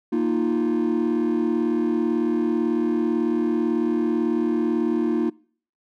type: chord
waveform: triangle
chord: Bb suspended fourth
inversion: none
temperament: equal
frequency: 233.1 / 311.1 / 349.2 Hz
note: Bb3 / Eb4 / F4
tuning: 0 / 0 / 0 cents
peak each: -21 dBFS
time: 0.12-5.3 s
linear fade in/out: 10 ms
effects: noise-tail reverb RT60 0.5 s tail -25 dB re dry + tanh soft clip ceiling -13 dBFS